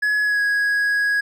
triangle tone with pitch glide, 1691 to 1659.1 Hz, G#6 to G#6, +31 to -2 cents, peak -15 dBFS, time 0.02-1.21 s, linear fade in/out 10 ms, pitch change -33 cents, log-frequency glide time 0.23-0.41 s, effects none

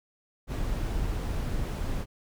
brown noise, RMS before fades -30 dBFS, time 0.47-2.06 s, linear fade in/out 50 ms, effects none

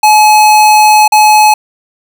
square tone with dropouts, 852 Hz, G#5, 44 cents sharp, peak -3 dBFS, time 0.03-1.54 s, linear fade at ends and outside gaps 5 ms, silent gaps 1.079-1.121 s, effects none

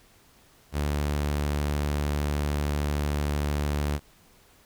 sawtooth tone, 73.2 Hz, D2, 5 cents flat, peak -21 dBFS, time 0.72-4 s, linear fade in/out 50 ms, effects pink hiss -58 dBFS RMS until 4.65 s

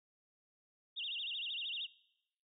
sine tone with vibrato, 3200 Hz, G7, 35 cents sharp, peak -38 dBFS, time 0.96-1.87 s, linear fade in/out 20 ms, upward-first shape sine, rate 13 Hz, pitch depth 270 cents each way, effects noise-tail reverb RT60 0.8 s tail -20 dB re dry

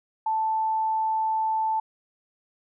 sine tone, 880 Hz, A5, in tune, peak -22 dBFS, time 0.26-1.8 s, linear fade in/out 5 ms, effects none

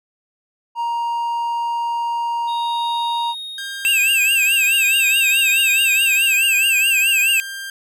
triangle tone, 938 Hz, A#5, 11 cents sharp, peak -17 dBFS, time 0.75-3.35 s, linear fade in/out 50 ms
triangle tone with tremolo, 3729 Hz, A#7, in tune, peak -24 dBFS, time 2.47-6.35 s, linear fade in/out 20 ms, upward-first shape sine, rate 0.42 Hz, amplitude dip 95%
sawtooth tone with pitch glide, 1600 to 1589.9 Hz, G6 to G6, +35 to +24 cents, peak -24 dBFS, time 3.58-7.7 s, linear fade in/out 2 ms, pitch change -11 cents, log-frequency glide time 4.13-6.76 s
square tone with vibrato, 2637 Hz, E7, in tune, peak -14 dBFS, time 3.85-7.4 s, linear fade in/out 0 ms, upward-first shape triangle, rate 4.7 Hz, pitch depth 140 cents each way
effects none

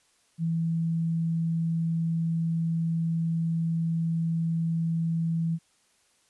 sine tone, 164.81 Hz, E3, in tune, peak -24 dBFS, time 0.38-5.59 s, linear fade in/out 50 ms, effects white hiss -66 dBFS RMS until 6.29 s + resampled to 24000 Hz

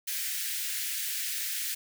white high-pass noise, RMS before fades -33 dBFS, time 0.07-1.75 s, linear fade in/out 10 ms, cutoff 1600 Hz, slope 48 dB/octave, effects none

